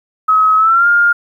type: tone with pitch glide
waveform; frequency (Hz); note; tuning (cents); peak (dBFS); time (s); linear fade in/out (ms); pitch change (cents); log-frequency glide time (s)
sine; 1278 to 1409.9; D#6 to F6; +46 to +16; -7; 0.28-1.13; 10; +170; 0.57-0.87
effects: 8-bit